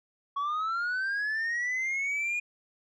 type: linear sweep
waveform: sine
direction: up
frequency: 1108.7 to 2451 Hz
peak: -25 dBFS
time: 0.36-2.4 s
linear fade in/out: 10 ms
effects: tanh soft clip ceiling -27 dBFS